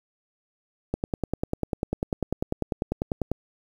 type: click train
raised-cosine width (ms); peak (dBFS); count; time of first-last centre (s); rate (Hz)
2; -12; 25; 0.94-3.316; 10.1
effects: 8-bit